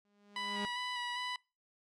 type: tone with exponential growth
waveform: sawtooth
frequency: 204.3 Hz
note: G#3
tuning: 28 cents flat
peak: -32 dBFS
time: 0.05-0.65 s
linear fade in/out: 0 ms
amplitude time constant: 130 ms
type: tone with vibrato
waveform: 15% pulse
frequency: 983 Hz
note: B5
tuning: 8 cents flat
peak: -30 dBFS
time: 0.36-1.36 s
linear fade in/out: 2 ms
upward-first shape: square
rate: 2.5 Hz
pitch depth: 17 cents each way
effects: noise-tail reverb RT60 0.3 s tail -25 dB re dry + low-pass 6000 Hz 12 dB/octave